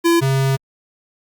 square tone pair in turn, 338.3 / 134.84 Hz, E4 / C#3, +45 / -48 cents, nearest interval octave + major third, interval 1593 cents, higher first, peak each -12 / -15 dBFS, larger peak first, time 0.04-0.21 / 0.21-0.57 s, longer second, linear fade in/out 20 ms, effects Opus 48 kbps

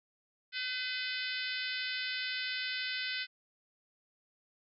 harmonic tone, 507 Hz, B4, 45 cents sharp, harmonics 3 / 4 / 5 / 6 / 7 / 8 / 9 / 10, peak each -40 / -41 / -42 / -43 / -43 / -44 / -45 / -45 dBFS, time 0.52-3.27 s, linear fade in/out 50 ms, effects none

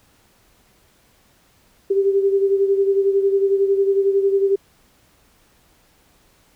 sine beating tone pair, 392.1 / 403.1 Hz, G4 / G4, 0 / +48 cents, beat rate 11 Hz, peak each -15 / -22 dBFS, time 1.9-4.56 s, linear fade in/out 10 ms, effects pink hiss -57 dBFS RMS until 6.55 s

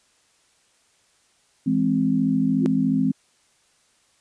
sine chord, E augmented, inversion none, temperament equal, 164.81 / 207.7 / 261.6 Hz, E3 / G#3 / B#3, 0 / 0 / 0 cents, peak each -25 / -23 / -20 dBFS, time 1.66-3.12 s, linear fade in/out 10 ms
sine tone with exponential growth, 347.5 Hz, F4, 9 cents flat, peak -17 dBFS, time 2.56-2.66 s, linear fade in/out 0 ms, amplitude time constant 21 ms
effects white hiss -62 dBFS RMS until 4.2 s + resampled to 22050 Hz

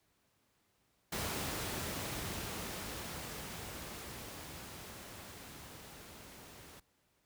pink noise with level ramp, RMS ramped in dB -37 to -54 dBFS, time 1.12-6.8 s, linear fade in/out 5 ms, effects pink hiss -75 dBFS RMS until 7.25 s + high-pass 60 Hz 12 dB/octave

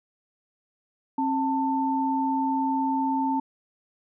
sine tone pair together, 268.4 / 890 Hz, C4 / A5, +44 / +20 cents, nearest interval octave + major sixth, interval 2076 cents, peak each -25 dBFS, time 1.18-3.4 s, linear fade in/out 5 ms, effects none

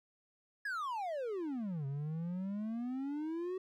triangle exponential two-way sweep, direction down then up, 1718 to 134.8 to 379.5 Hz, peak -34 dBFS, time 0.65-3.58 s, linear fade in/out 5 ms, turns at 1.86 s, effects none

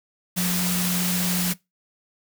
sine tone in noise, 179.4 Hz, F3, 47 cents sharp, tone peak -23 dBFS, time 0.36-1.54 s, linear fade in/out 20 ms, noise white, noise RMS -26 dBFS, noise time 0.36-1.54 s, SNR 0 dB, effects noise-tail reverb RT60 0.2 s tail -22 dB re dry

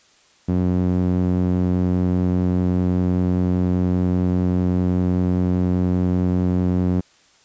sawtooth tone with band-pass filter, 90.5 Hz, F#2, 38 cents flat, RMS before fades -19 dBFS, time 0.48-7.01 s, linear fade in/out 10 ms, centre 210 Hz, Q 1.3, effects white hiss -55 dBFS RMS until 7.44 s + resampled to 16000 Hz

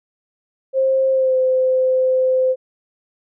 sine tone with pitch glide, 530 to 516.4 Hz, C5 to C5, +22 to -23 cents, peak -13 dBFS, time 0.73-2.56 s, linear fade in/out 50 ms, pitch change -45 cents, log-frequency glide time 1.11-1.36 s, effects none

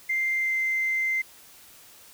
sine tone with pitch glide, 2093 to 2080 Hz, C7 to C7, 0 to -11 cents, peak -22 dBFS, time 0.09-1.22 s, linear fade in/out 10 ms, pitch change -11 cents, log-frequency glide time 0.36-0.54 s, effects tanh soft clip ceiling -18 dBFS + white hiss -51 dBFS RMS until 2.13 s

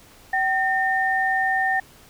sine tone pair together, 765.2 / 1820 Hz, G5 / A#6, -42 / -42 cents, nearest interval octave + minor third, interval 1500 cents, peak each -22 / -21 dBFS, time 0.33-1.8 s, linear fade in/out 5 ms, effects pink hiss -50 dBFS RMS until 2.09 s

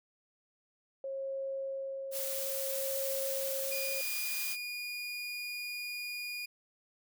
sine tone with tremolo, 541 Hz, C#5, 42 cents flat, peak -34 dBFS, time 1.04-4.01 s, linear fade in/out 2 ms, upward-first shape sine, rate 0.59 Hz, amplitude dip 40%
blue noise, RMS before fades -37 dBFS, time 2.11-4.57 s, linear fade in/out 50 ms
30% pulse tone, 2440 Hz, D#7, 34 cents flat, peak -35 dBFS, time 3.71-6.46 s, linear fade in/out 10 ms
effects none

